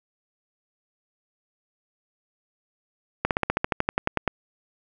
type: slowing click train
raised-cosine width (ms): 0.5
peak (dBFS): -6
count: 14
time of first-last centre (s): 3.25-4.277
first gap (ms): 58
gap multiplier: 1.05
effects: none